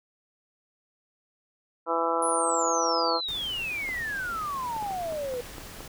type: harmonic tone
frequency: 166.4 Hz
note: E3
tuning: 17 cents sharp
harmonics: 2 / 3 / 4 / 5 / 6 / 7 / 8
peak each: -34 / -29 / -32 / -32 / -30 / -34 / -30 dBFS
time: 1.86-3.21 s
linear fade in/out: 50 ms
type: exponential sweep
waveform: sine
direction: down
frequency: 10548 to 477.5 Hz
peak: -29 dBFS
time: 2.22-5.41 s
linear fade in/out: 5 ms
type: noise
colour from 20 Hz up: pink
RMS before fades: -43 dBFS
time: 3.28-5.88 s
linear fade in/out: 5 ms
type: clicks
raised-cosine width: 1 ms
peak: -26 dBFS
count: 9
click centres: 3.89 / 4.765 / 4.826 / 4.864 / 4.908 / 5.124 / 5.339 / 5.582 / 5.806 s
effects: none